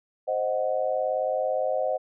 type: chord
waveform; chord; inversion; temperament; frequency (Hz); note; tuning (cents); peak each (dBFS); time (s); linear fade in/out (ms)
sine; C diminished; none; equal; 523.3 / 622.3 / 740; C5 / Eb5 / Gb5; 0 / 0 / 0; -27 / -27 / -30; 0.27-1.98; 20
effects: none